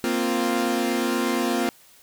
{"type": "chord", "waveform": "sawtooth", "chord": "Bb suspended second", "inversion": "none", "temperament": "equal", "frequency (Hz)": [233.1, 261.6, 349.2], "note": ["Bb3", "C4", "F4"], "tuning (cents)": [0, 0, 0], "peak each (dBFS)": -22, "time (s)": [0.04, 1.69], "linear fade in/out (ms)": 0, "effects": ["white hiss -53 dBFS RMS until 2.02 s"]}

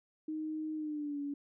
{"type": "tone with pitch glide", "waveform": "sine", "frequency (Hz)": [311.1, 285.3], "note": ["D#4", "C#4"], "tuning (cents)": [0, 50], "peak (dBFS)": -35, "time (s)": [0.28, 1.34], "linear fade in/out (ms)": 5, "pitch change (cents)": -150, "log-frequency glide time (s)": [0.75, 1.2], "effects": []}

